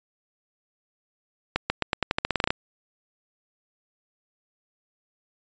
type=accelerating click train; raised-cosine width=0.3 ms; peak=-6 dBFS; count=14; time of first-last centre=1.56-2.505 s; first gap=140 ms; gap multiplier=0.88; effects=resampled to 16000 Hz